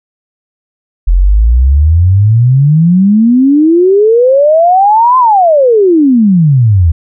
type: exponential two-way sweep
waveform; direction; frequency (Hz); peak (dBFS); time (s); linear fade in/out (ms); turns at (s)
sine; up then down; 41.55 to 1042 to 77.2; -3; 1.07-6.92; 10; 5.18
effects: none